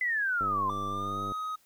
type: exponential sweep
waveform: sine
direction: down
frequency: 2044 to 1013 Hz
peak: -26 dBFS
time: 0.01-0.7 s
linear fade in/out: 2 ms
type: click train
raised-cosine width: 2 ms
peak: -27 dBFS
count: 91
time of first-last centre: 0.41-1.32 s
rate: 98.9 Hz
type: tone with pitch glide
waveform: triangle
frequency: 1174.7 to 1259 Hz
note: D6 to D#6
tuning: 0 to +20 cents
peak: -30 dBFS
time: 0.69-1.56 s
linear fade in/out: 10 ms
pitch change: +120 cents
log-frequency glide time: 0.88-1.21 s
effects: white hiss -65 dBFS RMS until 1.65 s